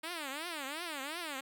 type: tone with vibrato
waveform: 5% pulse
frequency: 306 Hz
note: D#4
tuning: 29 cents flat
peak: -27 dBFS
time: 0.03-1.41 s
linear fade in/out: 10 ms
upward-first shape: triangle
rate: 2.8 Hz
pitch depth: 290 cents each way
effects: none